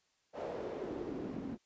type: noise with band-pass filter sweep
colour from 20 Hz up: pink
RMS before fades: -41 dBFS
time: 0.33-1.58 s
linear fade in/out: 50 ms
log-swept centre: 580 to 240 Hz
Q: 2.9
effects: white hiss -75 dBFS RMS until 1.65 s + resampled to 16000 Hz